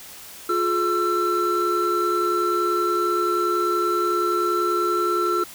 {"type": "tone cluster", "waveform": "triangle", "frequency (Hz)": [353.3, 423.8, 1341], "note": ["F4", "G#4", "E6"], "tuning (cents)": [20, 35, 29], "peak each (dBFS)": [-21, -26, -20], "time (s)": [0.49, 5.44], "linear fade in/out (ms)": 5, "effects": ["white hiss -41 dBFS RMS until 5.54 s"]}